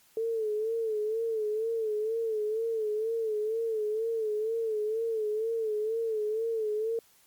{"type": "tone with vibrato", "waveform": "sine", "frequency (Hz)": 440, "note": "A4", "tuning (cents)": 0, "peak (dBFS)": -27, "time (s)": [0.17, 6.99], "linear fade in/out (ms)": 2, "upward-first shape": "sine", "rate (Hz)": 2.1, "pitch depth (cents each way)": 73, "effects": ["white hiss -62 dBFS RMS until 7.26 s", "MP3 96 kbps"]}